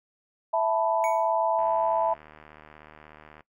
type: chord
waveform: sine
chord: E suspended fourth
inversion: none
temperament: equal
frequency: 659.3 / 880 / 987.8 Hz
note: E5 / A5 / B5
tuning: 0 / 0 / 0 cents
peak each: -24 / -26 / -29 dBFS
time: 0.53-2.14 s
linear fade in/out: 10 ms
type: tone with exponential decay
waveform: square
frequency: 2240 Hz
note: C#7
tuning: 18 cents sharp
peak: -31 dBFS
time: 1.04-1.33 s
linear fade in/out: 0 ms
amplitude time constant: 63 ms
type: click train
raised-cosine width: 0.5 ms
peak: -32 dBFS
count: 140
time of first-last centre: 1.59-3.407 s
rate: 76.5 Hz
effects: noise-tail reverb RT60 0.1 s tail -19 dB re dry